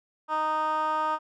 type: tone with band-pass filter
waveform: 15% pulse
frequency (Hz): 310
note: D#4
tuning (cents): -6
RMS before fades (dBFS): -27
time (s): 0.28-1.19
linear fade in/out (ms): 50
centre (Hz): 1100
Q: 3.8
effects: none